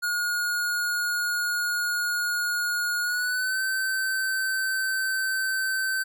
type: tone with pitch glide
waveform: square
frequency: 1438 to 1541.2 Hz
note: F#6 to G6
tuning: -50 to -30 cents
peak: -25 dBFS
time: 0.02-6.04 s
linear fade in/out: 20 ms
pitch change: +120 cents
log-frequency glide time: 3.02-3.61 s
effects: none